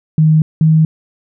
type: tone pair in turn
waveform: sine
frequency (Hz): 156.4 / 158.13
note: D#3 / D#3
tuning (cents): +9 / +28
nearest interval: unison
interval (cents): 19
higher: second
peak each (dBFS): -6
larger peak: neither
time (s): 0.18-0.42 / 0.61-0.85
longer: neither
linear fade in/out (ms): 2
effects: none